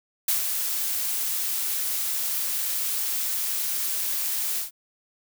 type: noise with ADSR envelope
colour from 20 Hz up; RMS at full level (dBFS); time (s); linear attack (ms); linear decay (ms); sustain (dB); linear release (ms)
blue; -22; 0.28-4.71; 4; 130; -5; 130
effects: none